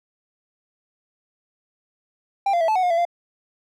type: tone with pitch steps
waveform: triangle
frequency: 792 / 691 / 655 / 869 / 742 / 715 / 672 / 693 Hz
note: G5 / F5 / E5 / A5 / F#5 / F5 / E5 / F5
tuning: +18 / -19 / -11 / -22 / +5 / +41 / +33 / -14 cents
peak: -15 dBFS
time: 2.46-3.052 s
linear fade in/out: 5 ms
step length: 74 ms
effects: none